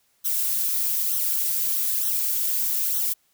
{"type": "noise with flanger", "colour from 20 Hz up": "violet", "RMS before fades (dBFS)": -24, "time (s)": [0.24, 3.14], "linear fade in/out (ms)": 20, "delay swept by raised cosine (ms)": [0.41, 5.11], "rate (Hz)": 1.1, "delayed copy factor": -0.85, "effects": ["white hiss -66 dBFS RMS until 3.33 s"]}